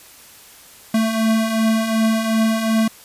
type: beating tone pair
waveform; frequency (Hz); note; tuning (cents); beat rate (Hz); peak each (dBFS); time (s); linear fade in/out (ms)
square; 220 / 222.7; A3 / A3; 0 / +21; 2.7; -24 / -17; 0.94-2.88; 5
effects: white hiss -44 dBFS RMS until 3.04 s + resampled to 32000 Hz